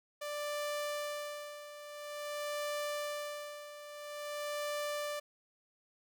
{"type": "tone with tremolo", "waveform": "sawtooth", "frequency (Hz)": 589, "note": "D5", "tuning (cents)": 5, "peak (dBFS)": -31, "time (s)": [0.21, 5.2], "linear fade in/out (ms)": 10, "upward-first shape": "sine", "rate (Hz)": 0.49, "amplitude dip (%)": 75, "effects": []}